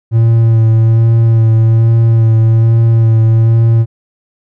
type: tone with vibrato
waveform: triangle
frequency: 113.4 Hz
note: A#2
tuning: 47 cents flat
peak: -3 dBFS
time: 0.11-3.86 s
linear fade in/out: 50 ms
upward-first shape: sine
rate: 1.2 Hz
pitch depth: 20 cents each way
effects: none